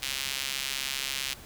sawtooth tone with high-pass filter, 135.5 Hz, C#3, 39 cents flat, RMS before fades -33 dBFS, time 0.02-1.34 s, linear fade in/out 10 ms, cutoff 2900 Hz, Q 1.3, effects pink hiss -48 dBFS RMS until 1.45 s

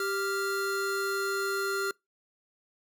square tone pair together, 392 / 1394.9 Hz, G4 / F6, 0 / -2 cents, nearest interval octave + minor seventh, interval 2198 cents, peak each -32 / -32 dBFS, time 0-1.91 s, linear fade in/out 2 ms, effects noise-tail reverb RT60 0.2 s tail -25 dB re dry

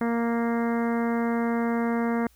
harmonic tone, 233.1 Hz, A#3, in tune, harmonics 1 / 2 / 3 / 4 / 5 / 6 / 7 / 8 / 9, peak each -24 / -30 / -34 / -36 / -38 / -40 / -41 / -42 / -43 dBFS, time 0.01-2.27 s, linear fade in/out 2 ms, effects added 60 Hz sine -58 dBFS peak until 2.35 s + white hiss -62 dBFS RMS until 2.35 s

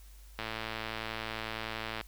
click train, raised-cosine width 0.3 ms, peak -20 dBFS, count 181, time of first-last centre 0.39-2.012 s, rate 111 Hz, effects added 50 Hz sine -50 dBFS peak until 2.07 s + white hiss -61 dBFS RMS until 2.07 s

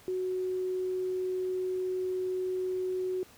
sine tone, 370 Hz, F#4, in tune, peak -29 dBFS, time 0.08-3.23 s, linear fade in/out 0 ms, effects pink hiss -56 dBFS RMS until 3.37 s + high-pass 60 Hz 12 dB/octave

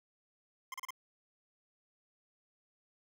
25% pulse tone bursts, 1046.5 Hz, C6, in tune, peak -36 dBFS, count 4, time 0.72-0.906 s, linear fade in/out 2 ms, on 21 ms, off 34 ms, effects none

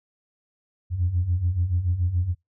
sine beating tone pair, 84 / 91 Hz, E2 / F#2, +33 / -28 cents, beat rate 7 Hz, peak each -26 / -21 dBFS, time 0.9-2.35 s, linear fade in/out 50 ms, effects noise-tail reverb RT60 0.2 s tail -26 dB re dry + tanh soft clip ceiling -14 dBFS

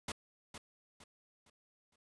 pink noise with echo, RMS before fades -39 dBFS, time 0.08-0.12 s, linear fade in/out 5 ms, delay 460 ms, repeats 4, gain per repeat -9 dB, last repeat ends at 1.96 s, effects resampled to 22050 Hz

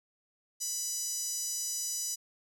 5% pulse tone with high-pass filter, 987.8 Hz, B5, in tune, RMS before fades -35 dBFS, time 0.6-2.16 s, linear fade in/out 20 ms, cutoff 6000 Hz, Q 3.1, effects none

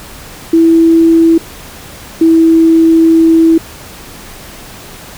sine tone pair in turn, 329.1 / 326.6 Hz, E4 / E4, -3 / -16 cents, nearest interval unison, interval 13 cents, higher first, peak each -3 dBFS, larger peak neither, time 0.53-1.38 / 2.21-3.58 s, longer second, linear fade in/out 5 ms, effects pink hiss -31 dBFS RMS until 5.17 s

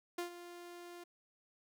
sawtooth tone with ADSR envelope, 349.2 Hz, F4, in tune, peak -32 dBFS, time 0.18-1.04 s, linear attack 6 ms, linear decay 110 ms, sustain -13 dB, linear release 8 ms, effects none

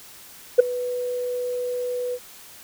sine tone with ADSR envelope, 493.9 Hz, B4, in tune, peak -3 dBFS, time 0.58-2.19 s, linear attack 16 ms, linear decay 11 ms, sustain -21 dB, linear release 52 ms, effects tanh soft clip ceiling -5 dBFS + white hiss -45 dBFS RMS until 2.63 s

